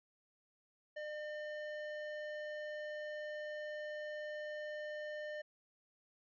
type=tone with band-pass filter; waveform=square; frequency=603 Hz; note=D5; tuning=46 cents sharp; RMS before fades=-44 dBFS; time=0.96-5.42 s; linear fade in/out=10 ms; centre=1200 Hz; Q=2.4; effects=resampled to 16000 Hz